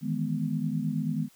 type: chord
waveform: sine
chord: E major seventh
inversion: third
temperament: equal with one note detuned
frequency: 155.56 / 164.81 / 209.1 / 246.9 Hz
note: D#3 / E3 / G#3 / B3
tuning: 0 / 0 / +12 / 0 cents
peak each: -31 / -34 / -32 / -32 dBFS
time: 0.01-1.29 s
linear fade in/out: 50 ms
effects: white hiss -60 dBFS RMS until 1.35 s